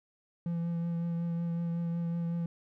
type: tone with vibrato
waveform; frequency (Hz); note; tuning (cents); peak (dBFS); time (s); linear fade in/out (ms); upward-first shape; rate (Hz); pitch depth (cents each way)
triangle; 169.4; E3; +48; -28; 0.46-2.46; 2; triangle; 5.4; 19
effects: none